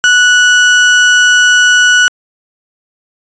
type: tone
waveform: 35% pulse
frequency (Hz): 1474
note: F#6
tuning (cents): -7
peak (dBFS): -3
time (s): 0.04-2.08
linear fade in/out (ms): 0
effects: resampled to 16000 Hz